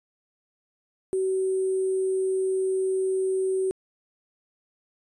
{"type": "tone with sample-and-hold", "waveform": "sine", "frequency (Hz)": 379.1, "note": "F#4", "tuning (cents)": 42, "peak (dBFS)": -22, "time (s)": [1.13, 3.71], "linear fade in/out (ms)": 0, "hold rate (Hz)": 8820, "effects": ["resampled to 24000 Hz"]}